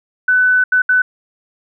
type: tone bursts at uneven times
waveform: sine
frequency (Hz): 1500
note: F#6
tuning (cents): +23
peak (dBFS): -9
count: 3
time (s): 0.28-0.64 / 0.72-0.82 / 0.89-1.02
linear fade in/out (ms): 5
effects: none